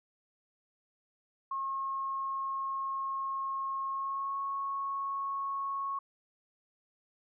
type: tone with pitch glide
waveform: sine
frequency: 1082 to 1100.3 Hz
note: C#6 to C#6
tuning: -42 to -13 cents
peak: -32 dBFS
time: 1.51-5.99 s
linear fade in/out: 5 ms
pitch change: +29 cents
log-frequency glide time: 3.89-4.38 s
effects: none